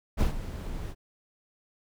brown noise with ADSR envelope, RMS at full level -22 dBFS, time 0.17-0.95 s, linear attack 38 ms, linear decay 120 ms, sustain -13 dB, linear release 47 ms, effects none

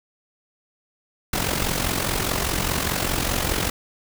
pink noise with amplitude modulation, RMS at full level -21 dBFS, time 1.33-3.7 s, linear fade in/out 5 ms, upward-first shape sine, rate 44.9 Hz, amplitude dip 65%, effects none

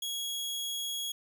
sawtooth tone, 3322 Hz, G#7, in tune, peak -30 dBFS, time 0.02-1.12 s, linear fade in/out 5 ms, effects none

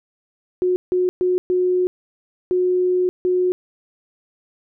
sine tone bursts at uneven times, 363.7 Hz, F#4, 30 cents flat, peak -15 dBFS, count 6, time 0.62-0.76 / 0.92-1.09 / 1.21-1.38 / 1.5-1.87 / 2.51-3.09 / 3.25-3.52 s, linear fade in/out 0 ms, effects none

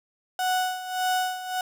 35% pulse tone with tremolo, 739 Hz, F#5, 2 cents flat, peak -20 dBFS, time 0.39-1.61 s, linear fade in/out 2 ms, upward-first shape sine, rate 1.7 Hz, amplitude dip 75%, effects none

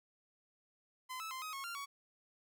sawtooth tone with pitch steps, 1024 / 1307 / 1041 / 1260 / 1093 / 1387 / 1123 Hz, C6 / E6 / C6 / D#6 / C#6 / F6 / C#6, -38 / -15 / -9 / +21 / -25 / -12 / +22 cents, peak -38 dBFS, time 1.09-1.86 s, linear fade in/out 20 ms, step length 110 ms, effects none

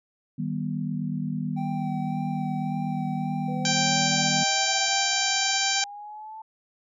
sine chord, Eb augmented, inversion none, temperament just, 155.56 / 194.45 / 243.1 Hz, Eb3 / G3 / B3, 0 / -14 / -27 cents, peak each -30 / -31 / -31 dBFS, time 0.38-4.44 s, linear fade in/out 10 ms
triangle tone with vibrato, 777 Hz, G5, 16 cents flat, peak -31 dBFS, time 1.56-5.13 s, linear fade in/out 20 ms, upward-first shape sine, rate 1.8 Hz, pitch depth 22 cents each way
sine linear sweep, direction up, 493.9 to 884 Hz, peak -37 dBFS, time 3.48-6.42 s, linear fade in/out 5 ms
harmonic tone, 784 Hz, G5, in tune, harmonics 1 / 2 / 3 / 4 / 5 / 6 / 7 / 8 / 9, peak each -31 / -31 / -31 / -31 / -31 / -31 / -31 / -31 / -31 dBFS, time 3.65-5.84 s, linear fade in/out 2 ms
effects none

